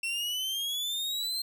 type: exponential sweep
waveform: 40% pulse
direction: up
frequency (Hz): 2694 to 4186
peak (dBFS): -29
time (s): 0.03-1.42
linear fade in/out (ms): 5
effects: none